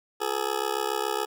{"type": "tone with amplitude modulation", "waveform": "20% pulse", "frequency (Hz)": 423.4, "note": "G#4", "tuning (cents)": 33, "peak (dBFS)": -17, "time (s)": [0.2, 1.26], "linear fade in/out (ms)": 20, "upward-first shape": "sine", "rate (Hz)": 67.1, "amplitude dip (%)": 100, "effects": []}